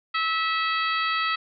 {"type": "harmonic tone", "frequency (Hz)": 650, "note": "E5", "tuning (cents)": -24, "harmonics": [2, 3, 4, 5, 6, 7], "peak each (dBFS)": [-25, -29, -31, -33, -35, -36], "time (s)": [0.14, 1.36], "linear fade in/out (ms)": 10, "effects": []}